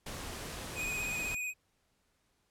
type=noise; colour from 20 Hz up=pink; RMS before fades=-42 dBFS; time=0.06-1.35 s; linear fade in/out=5 ms
type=tone with vibrato; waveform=square; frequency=2491 Hz; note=D#7; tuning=1 cent sharp; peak=-35 dBFS; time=0.75-1.54 s; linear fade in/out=50 ms; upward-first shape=square; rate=16 Hz; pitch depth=21 cents each way
effects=pink hiss -75 dBFS RMS until 2.5 s + low-pass 12000 Hz 12 dB/octave